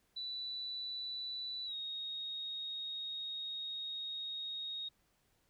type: tone with pitch glide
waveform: sine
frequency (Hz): 3967 to 3744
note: B7 to A#7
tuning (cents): +7 to +7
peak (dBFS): -39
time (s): 0.16-4.89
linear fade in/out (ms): 10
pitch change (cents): -100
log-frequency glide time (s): 1.65-1.75
effects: pink hiss -75 dBFS RMS until 5.49 s